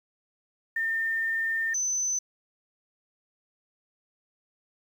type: tone pair in turn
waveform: sine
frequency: 1809 / 6085 Hz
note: A6 / F#8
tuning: +48 / +48 cents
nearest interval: octave + major sixth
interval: 2100 cents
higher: second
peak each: -25 dBFS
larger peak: neither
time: 0.76-1.74 / 1.74-2.19 s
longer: first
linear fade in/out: 5 ms
effects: 9-bit